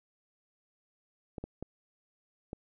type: clicks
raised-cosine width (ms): 2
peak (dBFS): -25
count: 4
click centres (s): 1.382 / 1.44 / 1.626 / 2.531
effects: none